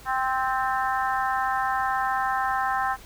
harmonic tone with a mistuned harmonic, 261.6 Hz, C4, in tune, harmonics 3 / 4 / 5 / 6 / 7, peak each -26 / -28 / -30 / -32 / -33 dBFS, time 0.05-2.97 s, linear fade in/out 50 ms, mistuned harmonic 7, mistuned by -23 cents, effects added 50 Hz sine -50 dBFS peak until 3.05 s + pink hiss -48 dBFS RMS until 3.05 s

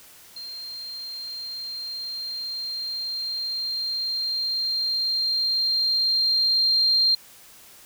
sine tone with level ramp, 4186 Hz, C8, in tune, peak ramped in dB -34 to -16 dBFS, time 0.36-7.15 s, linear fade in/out 5 ms, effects white hiss -49 dBFS RMS until 7.85 s

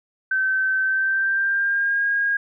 sine tone with pitch glide, 1540 to 1629.7 Hz, G6 to G#6, -31 to -33 cents, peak -18 dBFS, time 0.31-2.37 s, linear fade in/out 5 ms, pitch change +98 cents, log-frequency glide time 0.82-2.05 s, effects none

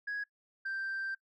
sine tone pair in turn, 1661.2 / 1569.9 Hz, G#6 / G6, 0 / +2 cents, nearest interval minor second, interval 98 cents, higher first, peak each -32 / -32 dBFS, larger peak neither, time 0.07-0.24 / 0.65-1.15 s, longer second, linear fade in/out 10 ms, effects noise-tail reverb RT60 0.1 s tail -21 dB re dry + tanh soft clip ceiling -32 dBFS

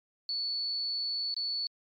sine tone with dropouts, 4442 Hz, C#8, 3 cents sharp, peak -30 dBFS, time 0.29-1.67 s, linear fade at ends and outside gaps 1 ms, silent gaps 1.342-1.365 s, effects MP3 32 kbps

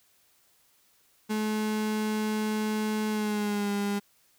35% pulse tone with pitch glide, 214.8 to 202.7 Hz, A3 to G#3, -41 to -42 cents, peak -25 dBFS, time 1.29-4 s, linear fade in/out 20 ms, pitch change -101 cents, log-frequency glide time 3.09-3.71 s, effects white hiss -65 dBFS RMS until 4.38 s

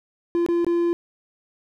triangle tone with dropouts, 343.2 Hz, F4, 30 cents flat, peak -16 dBFS, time 0.35-0.93 s, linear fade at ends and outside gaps 0 ms, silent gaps 0.463-0.487 / 0.646-0.666 s, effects none

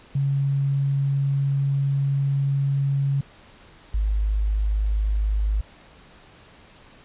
sine tone pair in turn, 138.59 / 52.05 Hz, C#3 / G#1, 0 / +5 cents, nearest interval octave + perfect fourth, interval 1695 cents, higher first, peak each -19 dBFS, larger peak neither, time 0.15-3.21 / 3.94-5.61 s, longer first, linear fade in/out 5 ms, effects pink hiss -50 dBFS RMS until 7.04 s + resampled to 8000 Hz

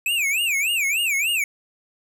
square tone with vibrato, 2489 Hz, D#7, in tune, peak -20 dBFS, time 0.06-1.44 s, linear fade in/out 2 ms, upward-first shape sine, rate 3.4 Hz, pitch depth 240 cents each way, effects none

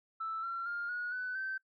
sine tone with pitch steps, 1320 / 1362.6 / 1406.6 / 1452 / 1498.9 / 1547.2 Hz, E6 / F6 / F6 / F#6 / F#6 / G6, +2 / -43 / +12 / -33 / +22 / -23 cents, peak -34 dBFS, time 0.2-1.58 s, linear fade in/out 10 ms, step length 230 ms, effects noise-tail reverb RT60 0.1 s tail -23 dB re dry + tanh soft clip ceiling -30 dBFS

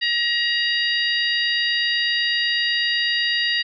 harmonic tone, 948 Hz, A#5, 29 cents sharp, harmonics 2 / 3 / 4 / 5, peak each -22 / -24 / -25 / -26 dBFS, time 0.01-3.63 s, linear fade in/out 20 ms, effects none

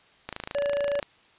click train, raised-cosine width 0.3 ms, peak -17 dBFS, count 21, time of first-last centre 0.29-1.028 s, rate 27.1 Hz
triangle tone, 571 Hz, D5, 49 cents flat, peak -22 dBFS, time 0.55-1 s, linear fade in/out 2 ms
effects white hiss -58 dBFS RMS until 1.38 s + resampled to 8000 Hz

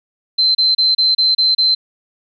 sine tone bursts, 4091 Hz, C8, 40 cents flat, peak -10 dBFS, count 7, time 0.38-1.75 s, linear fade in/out 10 ms, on 170 ms, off 30 ms, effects none

